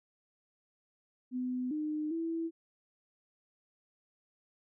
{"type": "tone with pitch steps", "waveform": "sine", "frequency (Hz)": [252, 304.8, 329.3], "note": ["B3", "D#4", "E4"], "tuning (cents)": [35, -36, -2], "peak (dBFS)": -32, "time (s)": [1.31, 2.51], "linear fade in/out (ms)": 50, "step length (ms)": 400, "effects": []}